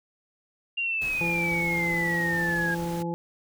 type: exponential sweep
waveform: sine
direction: down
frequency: 2794 to 1627 Hz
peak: -25 dBFS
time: 0.77-2.75 s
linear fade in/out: 10 ms
type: noise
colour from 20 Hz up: pink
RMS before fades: -41 dBFS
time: 1.01-3.03 s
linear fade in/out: 10 ms
type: harmonic tone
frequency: 170 Hz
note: F3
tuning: 46 cents flat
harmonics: 1 / 2 / 3 / 5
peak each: -30 / -33 / -36 / -35 dBFS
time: 1.21-3.14 s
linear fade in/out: 0 ms
effects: none